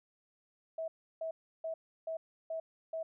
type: tone bursts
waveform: sine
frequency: 648 Hz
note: E5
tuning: 30 cents flat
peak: -35 dBFS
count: 6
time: 0.78-3.03 s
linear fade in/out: 5 ms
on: 100 ms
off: 330 ms
effects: none